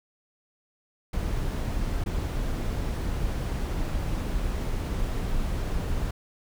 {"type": "noise with dropouts", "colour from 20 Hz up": "brown", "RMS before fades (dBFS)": -28, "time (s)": [1.13, 6.11], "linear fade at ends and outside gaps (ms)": 5, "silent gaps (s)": [2.04, 2.06], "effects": []}